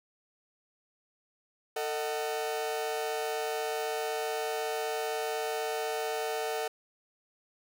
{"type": "chord", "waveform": "40% pulse", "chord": "D# diminished", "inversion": "second", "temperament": "just", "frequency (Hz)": [448, 622.3, 746.7], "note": ["A4", "D#5", "F#5"], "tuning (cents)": [31, 0, 16], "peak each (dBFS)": [-33, -37, -35], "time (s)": [1.76, 6.68], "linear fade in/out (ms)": 5, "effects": []}